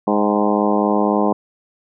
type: harmonic tone with a mistuned harmonic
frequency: 103.83 Hz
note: G#2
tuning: in tune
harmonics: 2 / 3 / 4 / 5 / 6 / 7 / 8 / 9 / 10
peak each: -19 / -21 / -22 / -23 / -24 / -24 / -25 / -26 / -26 dBFS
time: 0.07-1.33 s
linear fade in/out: 5 ms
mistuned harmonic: 7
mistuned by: +43 cents
effects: none